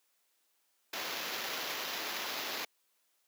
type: noise with sample-and-hold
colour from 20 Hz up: violet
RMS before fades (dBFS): -38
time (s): 0.93-2.65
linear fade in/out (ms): 5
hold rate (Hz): 8820
effects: white hiss -75 dBFS RMS until 3.27 s + high-pass 300 Hz 12 dB/octave